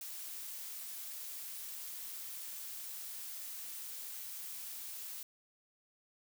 blue noise, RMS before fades -45 dBFS, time 0.01-5.23 s, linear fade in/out 2 ms, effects none

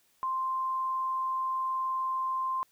sine tone, 1046.5 Hz, C6, in tune, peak -28 dBFS, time 0.23-2.63 s, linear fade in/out 0 ms, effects white hiss -68 dBFS RMS until 2.71 s

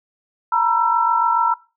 sine tone cluster, 922 / 969 / 1340 Hz, A#5 / B5 / E6, -19 / -33 / +28 cents, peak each -19 dBFS, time 0.52-1.54 s, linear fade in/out 5 ms, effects noise-tail reverb RT60 0.3 s tail -21 dB re dry

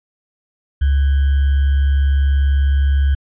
sine tone with sample-and-hold, 69.5 Hz, C#2, 5 cents sharp, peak -11 dBFS, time 0.81-3.15 s, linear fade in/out 10 ms, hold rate 1575 Hz, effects resampled to 8000 Hz

